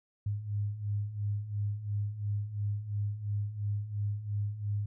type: beating tone pair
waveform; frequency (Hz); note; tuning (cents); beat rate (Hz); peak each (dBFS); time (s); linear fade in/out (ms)
sine; 101.1 / 104; G#2 / G#2; -46 / +3; 2.9; -37 / -32; 0.26-4.86; 5
effects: none